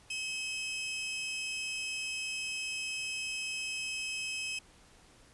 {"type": "tone pair together", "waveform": "sawtooth", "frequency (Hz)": [2569, 3112], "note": ["E7", "G7"], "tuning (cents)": [-45, -13], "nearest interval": "minor third", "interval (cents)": 332, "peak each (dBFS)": [-32, -40], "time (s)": [0.1, 4.59], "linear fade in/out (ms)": 5, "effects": ["pink hiss -60 dBFS RMS until 5.33 s", "resampled to 24000 Hz"]}